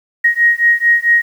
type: beating tone pair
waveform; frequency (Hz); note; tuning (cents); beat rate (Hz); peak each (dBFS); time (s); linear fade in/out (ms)
sine; 1878 / 1882.5; A#6 / A#6; +12 / +16; 4.5; -12; 0.24-1.22; 10
effects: 7-bit